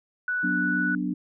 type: tone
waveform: sine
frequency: 1480 Hz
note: F#6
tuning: in tune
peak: -24 dBFS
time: 0.28-0.95 s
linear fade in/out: 2 ms
type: chord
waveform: sine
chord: B minor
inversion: second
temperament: equal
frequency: 185 / 246.9 / 293.7 Hz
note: F#3 / B3 / D4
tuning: 0 / 0 / 0 cents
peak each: -29 / -30 / -29 dBFS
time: 0.43-1.14 s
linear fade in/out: 10 ms
effects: none